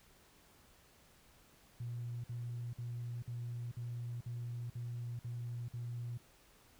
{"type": "tone bursts", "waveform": "sine", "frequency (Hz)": 119.7, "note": "A#2", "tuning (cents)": 46, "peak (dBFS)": -38, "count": 9, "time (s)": [1.8, 6.176], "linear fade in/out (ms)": 5, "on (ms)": 440, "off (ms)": 52, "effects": ["tanh soft clip ceiling -35 dBFS", "pink hiss -65 dBFS RMS until 6.79 s"]}